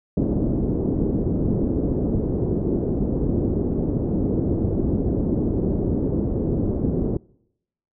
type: low-pass noise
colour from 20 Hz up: white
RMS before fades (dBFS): -22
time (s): 0.17-7.17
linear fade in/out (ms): 2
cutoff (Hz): 380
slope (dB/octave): 24
effects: noise-tail reverb RT60 0.8 s tail -25 dB re dry